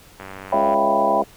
click train, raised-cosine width 0.5 ms, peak -20 dBFS, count 53, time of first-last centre 0.2-0.742 s, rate 96 Hz
sine chord, C# half-diminished seventh, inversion none, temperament equal, 554.4 / 659.3 / 784 / 987.8 Hz, C#5 / E5 / G5 / B5, 0 / 0 / 0 / 0 cents, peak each -21 dBFS, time 0.52-1.22 s, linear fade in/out 5 ms
harmonic tone, 69.3 Hz, C#2, in tune, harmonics 3 / 4 / 5 / 6 / 7 / 8 / 9 / 10, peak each -29 / -31 / -29 / -28 / -33 / -30 / -33 / -27 dBFS, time 0.53-1.24 s, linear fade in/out 10 ms
effects pink hiss -48 dBFS RMS until 1.36 s

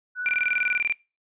sine tone with vibrato, 1480 Hz, F#6, in tune, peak -27 dBFS, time 0.15-0.81 s, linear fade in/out 50 ms, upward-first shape sine, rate 15 Hz, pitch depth 15 cents each way
sine tone bursts, 2368 Hz, D7, 14 cents sharp, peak -20 dBFS, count 14, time 0.26-0.924 s, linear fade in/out 0 ms, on 27 ms, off 22 ms
effects noise-tail reverb RT60 0.3 s tail -24 dB re dry + resampled to 8000 Hz

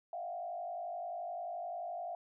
sine tone with frequency modulation, 698.5 Hz, F5, in tune, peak -38 dBFS, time 0.13-2.15 s, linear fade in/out 2 ms, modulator 51.5 Hz, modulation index 0.99, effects none

